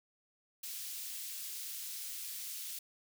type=high-pass noise; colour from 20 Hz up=white; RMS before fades=-43 dBFS; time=0.63-2.79 s; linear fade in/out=5 ms; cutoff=3100 Hz; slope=12 dB/octave; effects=none